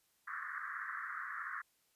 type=band-pass noise; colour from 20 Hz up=white; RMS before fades=-43 dBFS; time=0.27-1.62 s; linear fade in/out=10 ms; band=1100 to 1900 Hz; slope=96 dB/octave; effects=white hiss -75 dBFS RMS until 1.95 s + resampled to 32000 Hz